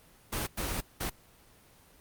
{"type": "noise bursts at uneven times", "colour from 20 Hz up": "pink", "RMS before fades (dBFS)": -33, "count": 3, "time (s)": [[0.32, 0.47], [0.57, 0.81], [1, 1.1]], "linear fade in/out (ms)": 10, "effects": ["pink hiss -59 dBFS RMS until 2 s", "Opus 24 kbps"]}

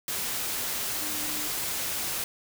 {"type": "tone in noise", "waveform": "sine", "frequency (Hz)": 300.3, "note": "D4", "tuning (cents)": 39, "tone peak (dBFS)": -41, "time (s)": [1.01, 1.48], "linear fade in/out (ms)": 2, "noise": "white", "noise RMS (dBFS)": -31, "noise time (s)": [0.08, 2.24], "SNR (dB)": -13, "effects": []}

